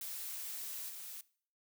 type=noise with level steps; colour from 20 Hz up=blue; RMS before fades=-43 / -47 dBFS; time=0.01-1.21 s; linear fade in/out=2 ms; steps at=0.88 s; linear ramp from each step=20 ms; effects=noise-tail reverb RT60 0.5 s tail -20 dB re dry

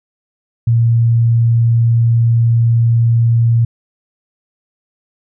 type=tone; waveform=sine; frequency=116.3 Hz; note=A#2; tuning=4 cents flat; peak=-8 dBFS; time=0.67-3.65 s; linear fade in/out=5 ms; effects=none

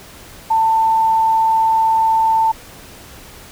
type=tone; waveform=sine; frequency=892 Hz; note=A5; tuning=23 cents sharp; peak=-11 dBFS; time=0.5-2.52 s; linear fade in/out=10 ms; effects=pink hiss -39 dBFS RMS until 3.51 s

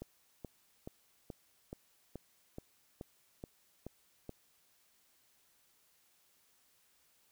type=click train; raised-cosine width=2 ms; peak=-30 dBFS; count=11; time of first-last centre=0.02-4.294 s; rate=2.34 Hz; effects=white hiss -71 dBFS RMS until 7.31 s

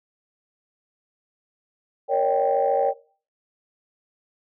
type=chord; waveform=sine; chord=Eb dominant seventh; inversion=second; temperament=equal with one note detuned; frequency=466.2 / 554.4 / 607.7 / 784 Hz; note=Bb4 / Db5 / Eb5 / G5; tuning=0 / 0 / -41 / 0 cents; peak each=-24 / -21 / -27 / -22 dBFS; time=2.08-2.94 s; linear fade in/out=50 ms; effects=noise-tail reverb RT60 0.4 s tail -18 dB re dry + tanh soft clip ceiling -10 dBFS

